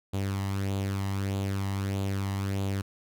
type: tone with flanger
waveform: sawtooth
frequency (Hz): 98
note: G2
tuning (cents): 0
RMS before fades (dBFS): -30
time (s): 0.13-2.82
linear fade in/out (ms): 10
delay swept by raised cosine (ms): 0.27 to 1.03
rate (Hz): 1.6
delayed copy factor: +0.55
effects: none